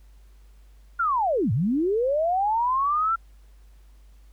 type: linear two-way sweep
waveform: sine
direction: down then up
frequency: 1433 to 97.7 to 1368 Hz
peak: -20 dBFS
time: 0.99-3.16 s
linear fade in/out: 10 ms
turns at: 1.52 s
effects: added 50 Hz sine -48 dBFS peak until 4.32 s + pink hiss -65 dBFS RMS until 4.32 s